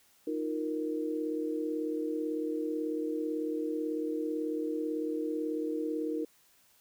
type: chord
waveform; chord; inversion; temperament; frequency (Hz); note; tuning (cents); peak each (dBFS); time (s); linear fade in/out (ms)
sine; Eb suspended second; none; equal; 311.1 / 349.2 / 466.2; Eb4 / F4 / Bb4; 0 / 0 / 0; -33 / -39 / -35; 0.27-6.25; 5
effects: white hiss -65 dBFS RMS until 6.8 s